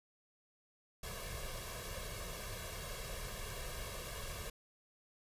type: noise with comb filter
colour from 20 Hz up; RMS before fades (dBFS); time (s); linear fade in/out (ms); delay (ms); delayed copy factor
pink; -44; 1.03-4.5; 5; 1.8; +0.8
effects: resampled to 32000 Hz